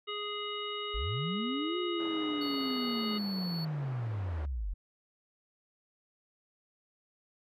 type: harmonic tone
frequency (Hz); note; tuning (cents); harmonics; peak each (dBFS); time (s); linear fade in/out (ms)
415.3; G#4; 0; 1 / 3 / 5 / 7 / 9; -40 / -40 / -45 / -40 / -44; 0.07-3.19; 20
type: linear two-way sweep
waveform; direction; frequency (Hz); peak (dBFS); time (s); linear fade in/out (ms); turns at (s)
sine; up then down; 41.2 to 359.9 to 41.2; -32; 0.94-4.74; 10; 1.78
type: band-pass noise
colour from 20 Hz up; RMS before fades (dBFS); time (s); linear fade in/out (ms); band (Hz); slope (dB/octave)
pink; -48; 1.99-4.46; 10; 230 to 1400; 12
type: tone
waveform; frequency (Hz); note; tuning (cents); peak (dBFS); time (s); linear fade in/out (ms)
triangle; 4422; C#8; -5; -38; 2.41-3.65; 5
effects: none